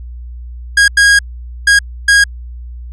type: tone bursts at uneven times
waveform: 45% pulse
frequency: 1637 Hz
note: G#6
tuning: 25 cents flat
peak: -5 dBFS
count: 4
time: 0.77-0.88 / 0.97-1.19 / 1.67-1.79 / 2.08-2.24 s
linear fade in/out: 5 ms
effects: added 60 Hz sine -25 dBFS peak until 2.92 s + resampled to 22050 Hz